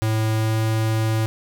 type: tone with pitch glide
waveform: square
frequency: 110 to 110.7 Hz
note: A2 to A2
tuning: 0 to +11 cents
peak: -19 dBFS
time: 0.02-1.26 s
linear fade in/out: 0 ms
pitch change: +11 cents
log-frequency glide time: 0.34-0.61 s
effects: none